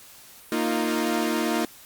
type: chord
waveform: sawtooth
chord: Bb suspended fourth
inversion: none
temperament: equal with one note detuned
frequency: 232 / 311.1 / 349.2 Hz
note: Bb3 / Eb4 / F4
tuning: -8 / 0 / 0 cents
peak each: -23 / -23 / -24 dBFS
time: 0.52-1.65 s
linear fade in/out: 2 ms
effects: white hiss -48 dBFS RMS until 1.85 s + Opus 48 kbps